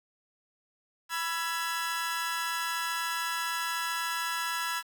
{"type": "tone cluster", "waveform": "sawtooth", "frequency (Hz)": [987, 1338, 1676], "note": ["B5", "E6", "G#6"], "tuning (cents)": [-1, 25, 15], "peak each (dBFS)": -31, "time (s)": [1.09, 4.83], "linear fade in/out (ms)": 50, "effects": ["9-bit"]}